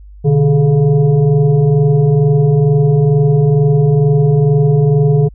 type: tone with frequency modulation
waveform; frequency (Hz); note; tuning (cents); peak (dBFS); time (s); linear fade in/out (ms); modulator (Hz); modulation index
sine; 149.6; D3; +32; -7; 0.24-5.29; 20; 277; 0.88
effects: added 50 Hz sine -33 dBFS peak until 5.34 s